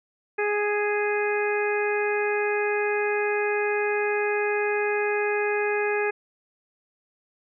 harmonic tone, 415.3 Hz, G#4, in tune, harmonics 1 / 2 / 3 / 4 / 5 / 6, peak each -24 / -31 / -37 / -30 / -34 / -32 dBFS, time 0.38-6.11 s, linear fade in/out 10 ms, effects none

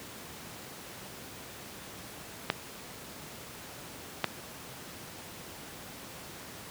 clicks, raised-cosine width 0.3 ms, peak -9 dBFS, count 2, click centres 2.501 / 4.243 s, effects pink hiss -45 dBFS RMS until 6.7 s + high-pass 100 Hz 12 dB/octave

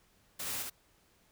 white noise with echo, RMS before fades -39 dBFS, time 0.39-0.63 s, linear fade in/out 10 ms, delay 70 ms, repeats 1, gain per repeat -2 dB, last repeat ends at 0.7 s, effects pink hiss -68 dBFS RMS until 1.31 s

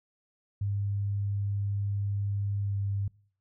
sine tone with pitch glide, 100.7 to 99.6 Hz, G2 to G2, +47 to +28 cents, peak -27 dBFS, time 0.61-3.08 s, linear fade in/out 5 ms, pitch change -19 cents, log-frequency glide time 2.62-2.76 s, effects noise-tail reverb RT60 0.5 s tail -24 dB re dry

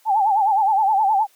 sine tone with vibrato, 826 Hz, G#5, 10 cents flat, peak -14 dBFS, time 0.05-1.27 s, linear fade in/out 50 ms, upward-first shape sine, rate 9.6 Hz, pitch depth 130 cents each way, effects white hiss -57 dBFS RMS until 1.35 s + high-pass 400 Hz 12 dB/octave

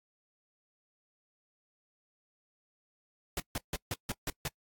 pink noise bursts, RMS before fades -34 dBFS, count 7, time 3.37-4.48 s, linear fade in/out 2 ms, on 30 ms, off 150 ms, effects noise-tail reverb RT60 0.1 s tail -26 dB re dry + AAC 64 kbps

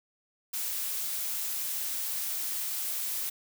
blue noise, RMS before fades -33 dBFS, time 0.53-3.3 s, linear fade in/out 10 ms, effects none

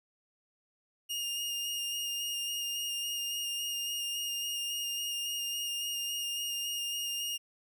sawtooth tone with vibrato, 2832 Hz, F7, 23 cents sharp, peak -30 dBFS, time 1.09-7.38 s, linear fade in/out 20 ms, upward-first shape square, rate 3.6 Hz, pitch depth 12 cents each way, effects none

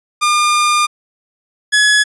sawtooth tone pair in turn, 1206 / 1692.1 Hz, D6 / G#6, +46 / +32 cents, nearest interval tritone, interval 586 cents, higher second, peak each -7 / -5 dBFS, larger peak second, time 0.21-0.87 / 1.72-2.04 s, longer first, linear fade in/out 20 ms, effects resampled to 24000 Hz

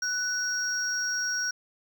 triangle tone pair together, 1486 / 5610 Hz, F#6 / F8, +7 / +7 cents, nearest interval octave + major seventh, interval 2300 cents, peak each -28 dBFS, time 0.02-1.51 s, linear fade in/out 5 ms, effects none

